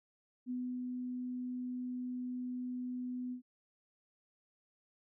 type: tone with ADSR envelope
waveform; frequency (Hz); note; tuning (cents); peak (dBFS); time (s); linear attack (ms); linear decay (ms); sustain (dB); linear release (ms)
sine; 249.8; B3; +20; -35; 0.46-3.42; 44; 300; -2; 100
effects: none